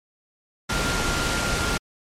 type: tone in noise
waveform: sine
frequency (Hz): 1396.9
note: F6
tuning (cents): 0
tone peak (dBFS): -29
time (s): 0.69-1.78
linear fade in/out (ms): 10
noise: pink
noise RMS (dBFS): -24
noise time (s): 0.69-1.78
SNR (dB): -8
effects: low-pass 8000 Hz 12 dB/octave + MP3 64 kbps